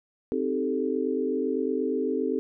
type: chord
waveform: sine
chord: A half-diminished seventh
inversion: first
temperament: equal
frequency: 261.6 / 311.1 / 392 / 440 Hz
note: C4 / Eb4 / G4 / A4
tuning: 0 / 0 / 0 / 0 cents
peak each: -29 / -32 / -30 / -29 dBFS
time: 0.32-2.39 s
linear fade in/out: 0 ms
effects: none